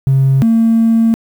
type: tone pair in turn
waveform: triangle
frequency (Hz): 134.9 / 226.9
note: C#3 / A#3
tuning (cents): -47 / -47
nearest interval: major sixth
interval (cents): 900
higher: second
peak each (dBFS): -4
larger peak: neither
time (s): 0.07-0.42 / 0.42-1.14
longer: second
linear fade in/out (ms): 0
effects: tanh soft clip ceiling -4 dBFS + 7-bit